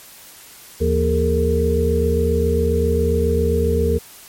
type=tone cluster; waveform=sine; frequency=77.9 / 169.1 / 233.9 / 411.3 / 458.7 Hz; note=D#2 / E3 / A#3 / G#4 / A#4; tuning=+3 / +44 / +6 / -17 / -28 cents; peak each=-18 / -25 / -25 / -23 / -19 dBFS; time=0.8-3.99 s; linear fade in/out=20 ms; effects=white hiss -42 dBFS RMS until 4.28 s + MP3 64 kbps